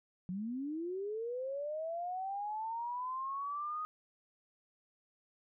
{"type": "linear sweep", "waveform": "sine", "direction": "up", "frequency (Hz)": [174.61, 1252], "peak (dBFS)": -36, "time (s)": [0.29, 3.85], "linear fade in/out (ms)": 0, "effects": []}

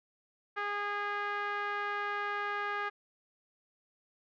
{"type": "tone with low-pass filter", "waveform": "5% pulse", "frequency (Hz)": 409.9, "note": "G#4", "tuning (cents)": -23, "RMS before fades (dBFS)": -35, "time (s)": [0.56, 2.9], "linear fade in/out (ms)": 20, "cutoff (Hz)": 1500, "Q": 2.2, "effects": []}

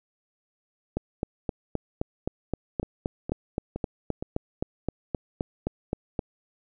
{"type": "two click trains", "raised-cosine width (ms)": 2, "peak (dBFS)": [-13, -18], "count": [21, 4], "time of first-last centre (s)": [[0.97, 6.192], [2.83, 4.225]], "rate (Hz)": [3.83, 2.15], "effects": []}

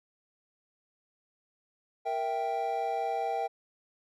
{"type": "chord", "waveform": "triangle", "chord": "E diminished", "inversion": "second", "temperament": "equal", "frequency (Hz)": [466.2, 659.3, 784], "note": ["Bb4", "E5", "G5"], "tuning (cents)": [0, 0, 0], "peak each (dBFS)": [-34, -33, -29], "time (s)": [2.05, 3.48], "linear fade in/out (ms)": 20, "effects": []}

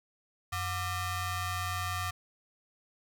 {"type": "ring-modulated tone", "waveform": "sawtooth", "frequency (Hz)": 636, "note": "D#5", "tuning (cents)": 38, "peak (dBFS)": -25, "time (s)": [0.52, 2.11], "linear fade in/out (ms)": 10, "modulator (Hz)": 545, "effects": []}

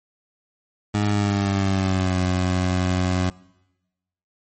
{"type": "tone with pitch glide", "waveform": "20% pulse", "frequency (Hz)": [103.83, 91.44], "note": ["G#2", "F#2"], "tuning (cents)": [0, -20], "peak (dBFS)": -14, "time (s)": [0.94, 3.3], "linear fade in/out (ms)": 5, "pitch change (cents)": -220, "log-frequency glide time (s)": [1.07, 2.19], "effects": ["noise-tail reverb RT60 1.0 s tail -22 dB re dry", "MP3 32 kbps"]}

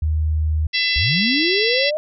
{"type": "tone", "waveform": "sine", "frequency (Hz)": 77.78, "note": "D#2", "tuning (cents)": 0, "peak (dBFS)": -16, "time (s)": [0.02, 0.67], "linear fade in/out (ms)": 5}
{"type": "harmonic tone", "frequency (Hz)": 670, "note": "E5", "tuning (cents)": 28, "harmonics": [3, 4, 5, 6, 7, 8], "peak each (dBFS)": [-22, -23, -24, -25, -25, -26], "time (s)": [0.73, 1.91], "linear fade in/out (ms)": 20}
{"type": "linear sweep", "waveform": "sine", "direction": "up", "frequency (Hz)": [59.6, 626], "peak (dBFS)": -19, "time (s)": [0.96, 1.97], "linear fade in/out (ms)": 0}
{"effects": []}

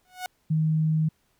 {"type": "tone with exponential growth", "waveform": "sawtooth", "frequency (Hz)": 734, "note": "F#5", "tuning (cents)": -14, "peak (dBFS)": -24, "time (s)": [0.05, 0.26], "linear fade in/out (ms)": 1, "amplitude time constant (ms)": 44}
{"type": "tone", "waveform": "sine", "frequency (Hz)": 157.1, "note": "D#3", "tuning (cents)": 17, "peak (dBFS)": -20, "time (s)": [0.5, 1.09], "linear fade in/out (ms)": 10}
{"effects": ["pink hiss -69 dBFS RMS until 1.39 s"]}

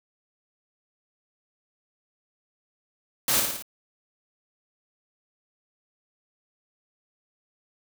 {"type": "noise with echo", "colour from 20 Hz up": "white", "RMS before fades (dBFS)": -23, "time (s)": [3.28, 3.4], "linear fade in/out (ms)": 2, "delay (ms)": 56, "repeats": 4, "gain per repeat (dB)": -4, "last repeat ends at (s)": 3.624, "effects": []}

